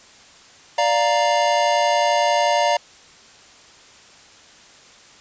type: chord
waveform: square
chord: Bb major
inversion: first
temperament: equal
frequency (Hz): 587.3 / 698.5 / 932.3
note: D5 / F5 / Bb5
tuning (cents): 0 / 0 / 0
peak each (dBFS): -21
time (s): 0.78-2.77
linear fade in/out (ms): 5
effects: white hiss -47 dBFS RMS until 5.2 s + resampled to 16000 Hz